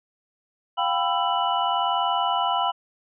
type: tone cluster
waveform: sine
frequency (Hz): 705 / 786 / 995 / 1333 / 2961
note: F5 / G5 / B5 / E6 / F#7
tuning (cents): +16 / +4 / +13 / +19 / +1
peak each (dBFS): -27 / -26 / -25 / -29 / -30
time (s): 0.77-2.72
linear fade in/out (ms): 20
effects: none